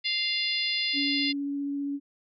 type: harmonic tone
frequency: 697 Hz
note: F5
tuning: 4 cents flat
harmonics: 3 / 4 / 5 / 6 / 7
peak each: -32 / -32 / -32 / -32 / -32 dBFS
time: 0.04-1.33 s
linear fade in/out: 20 ms
type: tone with vibrato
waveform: sine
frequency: 282.4 Hz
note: C#4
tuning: 32 cents sharp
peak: -28 dBFS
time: 0.93-2 s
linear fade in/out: 50 ms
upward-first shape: triangle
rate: 15 Hz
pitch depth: 9 cents each way
effects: none